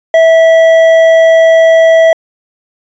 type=tone with hard clipping; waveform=sine; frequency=653 Hz; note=E5; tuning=17 cents flat; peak=-4 dBFS; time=0.14-2.13 s; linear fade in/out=2 ms; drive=7 dB; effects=resampled to 16000 Hz